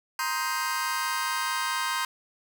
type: chord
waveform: sawtooth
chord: C minor seventh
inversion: third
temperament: just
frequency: 941.9 / 1046.5 / 1255.8 / 1569.8 Hz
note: Bb5 / C6 / Eb6 / G6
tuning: +18 / 0 / +16 / +2 cents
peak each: -29 / -27 / -31 / -28 dBFS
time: 0.19-2.05 s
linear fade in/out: 2 ms
effects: none